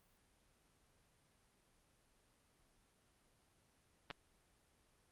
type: clicks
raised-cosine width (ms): 0.3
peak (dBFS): -29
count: 2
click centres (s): 4.103 / 4.11
effects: pink hiss -74 dBFS RMS until 5.11 s + Opus 32 kbps